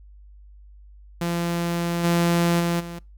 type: tone with level steps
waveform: sawtooth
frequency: 171.2 Hz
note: F3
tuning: 34 cents flat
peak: -19 / -14 / -17 / -29 dBFS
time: 1.21-2.99 s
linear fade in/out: 5 ms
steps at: 2.03 / 2.59 / 2.79 s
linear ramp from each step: 20 ms
effects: noise-tail reverb RT60 0.3 s tail -26 dB re dry + added 50 Hz sine -44 dBFS peak until 3.17 s